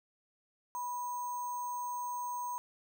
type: tone with sample-and-hold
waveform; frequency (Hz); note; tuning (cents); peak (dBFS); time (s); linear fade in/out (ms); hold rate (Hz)
sine; 980; B5; -14; -35; 0.75-2.58; 0; 7350
effects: none